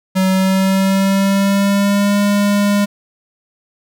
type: tone with pitch glide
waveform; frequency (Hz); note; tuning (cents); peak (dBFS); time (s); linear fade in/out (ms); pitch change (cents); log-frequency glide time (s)
square; 188.6 to 203.3; F#3 to G#3; +33 to -37; -12; 0.15-2.86; 20; +130; 0.29-2.2
effects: none